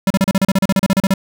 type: tone bursts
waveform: square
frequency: 193.2 Hz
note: G3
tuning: 25 cents flat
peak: -11 dBFS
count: 16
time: 0.07-1.139 s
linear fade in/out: 2 ms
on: 34 ms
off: 35 ms
effects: none